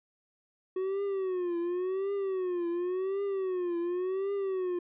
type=tone with vibrato; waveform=triangle; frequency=370 Hz; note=F#4; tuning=in tune; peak=-27 dBFS; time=0.76-4.79 s; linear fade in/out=5 ms; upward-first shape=triangle; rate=0.91 Hz; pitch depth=150 cents each way; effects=resampled to 8000 Hz

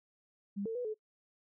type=tone with pitch steps; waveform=sine; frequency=200.4 / 449.7 / 491.6 / 431.5 Hz; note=G3 / A4 / B4 / A4; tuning=+38 / +38 / -8 / -34 cents; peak=-34 dBFS; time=0.56-0.944 s; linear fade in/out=20 ms; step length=96 ms; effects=noise-tail reverb RT60 0.1 s tail -23 dB re dry

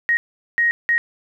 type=tone bursts at uneven times; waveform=sine; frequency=1878 Hz; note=A#6; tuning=12 cents sharp; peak=-14 dBFS; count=3; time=0.09-0.17 / 0.58-0.71 / 0.89-0.98 s; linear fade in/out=0 ms; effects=9-bit

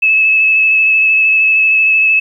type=tone with vibrato; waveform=sine; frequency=2600 Hz; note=E7; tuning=24 cents flat; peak=-7 dBFS; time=0.02-2.2 s; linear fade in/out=10 ms; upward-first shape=square; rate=13 Hz; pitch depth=14 cents each way; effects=8-bit

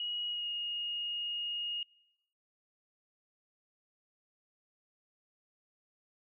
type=tone with pitch glide; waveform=sine; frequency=2900 to 2862 Hz; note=F#7 to F7; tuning=-35 to +42 cents; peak=-34 dBFS; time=0-1.83 s; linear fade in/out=2 ms; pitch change=-23 cents; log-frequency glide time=0.29-0.48 s; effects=noise-tail reverb RT60 0.9 s tail -25 dB re dry

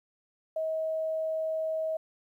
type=tone; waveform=sine; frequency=637 Hz; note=D#5; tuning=41 cents sharp; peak=-28 dBFS; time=0.56-1.97 s; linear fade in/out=5 ms; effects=11-bit

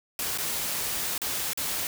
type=noise with dropouts; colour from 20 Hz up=white; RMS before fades=-30 dBFS; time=0.19-1.87 s; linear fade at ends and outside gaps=1 ms; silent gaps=0.376-0.384 / 1.179-1.217 / 1.533-1.574 s; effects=none

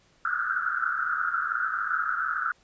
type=band-pass noise; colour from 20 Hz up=white; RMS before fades=-28 dBFS; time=0.25-2.52 s; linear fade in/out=2 ms; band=1300 to 1500 Hz; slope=96 dB/octave; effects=pink hiss -62 dBFS RMS until 2.63 s + resampled to 16000 Hz

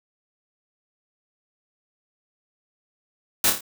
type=noise with echo; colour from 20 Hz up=white; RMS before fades=-19 dBFS; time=3.44-3.5 s; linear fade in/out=2 ms; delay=27 ms; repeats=4; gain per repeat=-5 dB; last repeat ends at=3.608 s; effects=none

